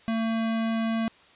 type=tone; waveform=square; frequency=225.4 Hz; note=A3; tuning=42 cents sharp; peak=-25 dBFS; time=0.08-1.08 s; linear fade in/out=0 ms; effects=white hiss -55 dBFS RMS until 1.35 s + resampled to 8000 Hz